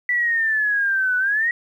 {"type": "exponential two-way sweep", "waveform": "sine", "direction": "down then up", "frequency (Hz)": [1975.5, 1480, 1925], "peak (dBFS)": -17, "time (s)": [0.09, 1.51], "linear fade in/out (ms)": 2, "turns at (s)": 1.17, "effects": ["9-bit"]}